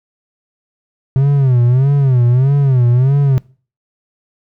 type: tone with vibrato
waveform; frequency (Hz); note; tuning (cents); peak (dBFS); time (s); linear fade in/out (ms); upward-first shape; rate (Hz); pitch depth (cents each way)
triangle; 130.81; C3; 0; -6; 1.16-3.38; 0; sine; 1.6; 150
effects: noise-tail reverb RT60 0.4 s tail -23 dB re dry